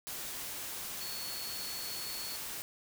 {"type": "tone in noise", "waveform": "sine", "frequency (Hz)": 4398, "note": "C#8", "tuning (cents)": -14, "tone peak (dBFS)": -42, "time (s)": [1.01, 2.36], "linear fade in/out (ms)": 0, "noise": "white", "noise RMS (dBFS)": -41, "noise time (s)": [0.07, 2.62], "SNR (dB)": -4, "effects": []}